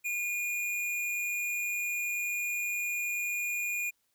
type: tone with amplitude modulation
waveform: square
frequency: 2433 Hz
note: D#7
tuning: 39 cents flat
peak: -30 dBFS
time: 0.04-3.91 s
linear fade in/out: 20 ms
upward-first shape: sine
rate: 215 Hz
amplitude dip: 25%
effects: white hiss -75 dBFS RMS until 4.14 s